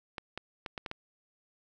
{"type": "clicks", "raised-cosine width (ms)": 0.3, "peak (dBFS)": -21, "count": 6, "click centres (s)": [0.182, 0.376, 0.662, 0.778, 0.862, 0.914], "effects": []}